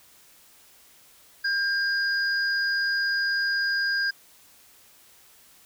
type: tone pair together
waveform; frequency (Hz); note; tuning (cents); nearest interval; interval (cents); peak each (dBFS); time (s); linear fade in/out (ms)
sine; 1600 / 4918; G6 / D#8; +35 / -21; octave + perfect fifth; 1944; -23 / -30; 1.44-4.11; 10
effects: white hiss -55 dBFS RMS until 5.65 s